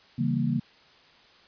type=chord; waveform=sine; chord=C# diminished seventh; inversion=none; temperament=equal; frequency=138.59 / 164.81 / 196 / 233.1 Hz; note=C#3 / E3 / G3 / Bb3; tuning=0 / 0 / 0 / 0 cents; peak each=-28 / -30 / -32 / -27 dBFS; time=0.18-0.6 s; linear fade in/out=10 ms; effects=white hiss -56 dBFS RMS until 1.47 s + resampled to 11025 Hz